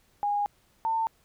sine tone pair in turn, 820 / 898.2 Hz, G#5 / A5, -22 / +35 cents, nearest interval major second, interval 157 cents, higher second, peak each -24 dBFS, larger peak neither, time 0.23-0.46 / 0.85-1.07 s, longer first, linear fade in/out 0 ms, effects pink hiss -65 dBFS RMS until 1.24 s

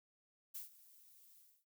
violet noise with ADSR envelope, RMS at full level -45 dBFS, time 0.54-1.65 s, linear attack 16 ms, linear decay 130 ms, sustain -19 dB, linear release 270 ms, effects none

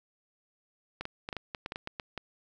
clicks, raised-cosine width 0.3 ms, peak -20 dBFS, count 12, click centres 1.01 / 1.054 / 1.289 / 1.328 / 1.367 / 1.548 / 1.661 / 1.721 / 1.759 / 1.874 / 1.998 / 2.177 s, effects none

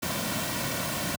pink noise with comb filter, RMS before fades -30 dBFS, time 0.02-1.16 s, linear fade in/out 10 ms, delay 2.4 ms, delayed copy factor -0.55, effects high-pass 100 Hz 12 dB/octave

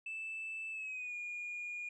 sine tone with pitch glide, 2637 to 2432 Hz, E7 to D#7, 0 to -40 cents, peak -38 dBFS, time 0.06-1.89 s, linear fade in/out 5 ms, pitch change -140 cents, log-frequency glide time 0.71-1.15 s, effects tanh soft clip ceiling -37 dBFS

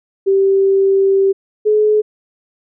sine tone pair in turn, 389.5 / 425.2 Hz, G4 / G#4, -11 / +41 cents, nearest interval major second, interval 152 cents, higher second, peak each -9 dBFS, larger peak neither, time 0.26-1.33 / 1.65-2.02 s, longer first, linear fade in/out 20 ms, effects none

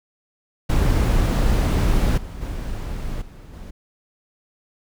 brown noise with level steps, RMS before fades -17 / -33 / -28 / -40 / -36 dBFS, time 0.69-3.71 s, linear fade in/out 10 ms, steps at 2.17 / 2.41 / 3.21 / 3.53 s, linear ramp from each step 10 ms, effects none

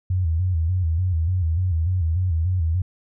sine tone with vibrato, 86.3 Hz, F2, 20 cents flat, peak -18 dBFS, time 0.1-2.82 s, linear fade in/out 5 ms, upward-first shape square, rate 3.4 Hz, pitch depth 110 cents each way, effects none

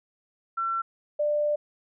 sine tone pair in turn, 1350 / 593.4 Hz, E6 / D5, +41 / +18 cents, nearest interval octave + major second, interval 1423 cents, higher first, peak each -25 / -22 dBFS, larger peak second, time 0.57-0.82 / 1.19-1.56 s, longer second, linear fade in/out 10 ms, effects none

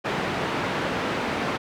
pink band-pass noise, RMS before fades -27 dBFS, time 0.04-1.58 s, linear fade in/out 20 ms, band 170 to 2500 Hz, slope 12 dB/octave, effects none

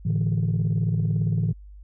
sine chord, A suspended fourth, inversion none, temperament equal, 110 / 146.83 / 164.81 Hz, A2 / D3 / E3, 0 / 0 / 0 cents, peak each -22 / -25 / -23 dBFS, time 0.05-1.53 s, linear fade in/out 10 ms, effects tanh soft clip ceiling -16 dBFS + added 50 Hz sine -41 dBFS peak until 1.83 s

